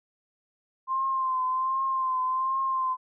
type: tone with vibrato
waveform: sine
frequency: 1046.5 Hz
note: C6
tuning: in tune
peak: -24 dBFS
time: 0.87-2.97 s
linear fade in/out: 50 ms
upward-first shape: triangle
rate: 1.3 Hz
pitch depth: 43 cents each way
effects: none